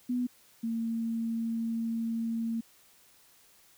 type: tone pair in turn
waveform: sine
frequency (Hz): 246.9 / 228.2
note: B3 / A#3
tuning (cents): 0 / -37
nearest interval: minor second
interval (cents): 137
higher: first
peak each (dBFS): -27 / -29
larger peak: first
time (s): 0.09-0.27 / 0.63-2.61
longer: second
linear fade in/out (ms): 10
effects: white hiss -61 dBFS RMS until 3.77 s